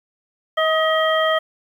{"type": "harmonic tone with a mistuned harmonic", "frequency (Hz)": 636, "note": "D#5", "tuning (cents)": 38, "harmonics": [1, 2, 3, 5], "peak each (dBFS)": [-18, -21, -23, -25], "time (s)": [0.57, 1.39], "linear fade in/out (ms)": 10, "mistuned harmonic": 2, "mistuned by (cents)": -18, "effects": ["8-bit"]}